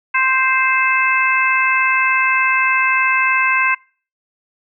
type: harmonic tone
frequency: 523.3 Hz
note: C5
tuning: in tune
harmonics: 2 / 3 / 4 / 5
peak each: -18 / -18 / -18 / -18 dBFS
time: 0.14-3.75 s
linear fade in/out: 10 ms
effects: noise-tail reverb RT60 0.4 s tail -25 dB re dry